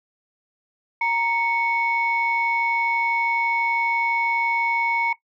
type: tone pair together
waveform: sine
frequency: 932.3 / 2217 Hz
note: A#5 / C#7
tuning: 0 / 0 cents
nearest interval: octave + minor third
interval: 1500 cents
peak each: -21 dBFS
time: 1.01-5.13 s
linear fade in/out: 5 ms
effects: noise-tail reverb RT60 0.1 s tail -17 dB re dry + tanh soft clip ceiling -12 dBFS